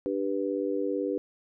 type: harmonic tone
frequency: 98 Hz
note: G2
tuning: in tune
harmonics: 3 / 4 / 5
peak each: -31 / -31 / -31 dBFS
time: 0.06-1.18 s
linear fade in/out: 0 ms
effects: none